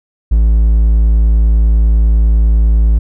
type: tone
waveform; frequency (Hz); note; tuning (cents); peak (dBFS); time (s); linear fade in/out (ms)
triangle; 55; A1; 0; -4; 0.31-2.99; 10
effects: none